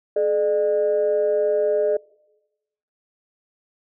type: tone pair together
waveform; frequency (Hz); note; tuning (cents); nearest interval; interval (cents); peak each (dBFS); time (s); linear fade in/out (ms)
sine; 426.4 / 603; G#4 / D5; +46 / +46; tritone; 600; -19; 0.16-1.97; 5
effects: noise-tail reverb RT60 1.0 s tail -24 dB re dry + tanh soft clip ceiling -11 dBFS